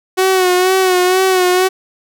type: tone with vibrato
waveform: sawtooth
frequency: 370 Hz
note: F#4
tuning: in tune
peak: -6 dBFS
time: 0.17-1.69 s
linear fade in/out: 20 ms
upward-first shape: sine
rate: 2.1 Hz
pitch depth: 46 cents each way
effects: none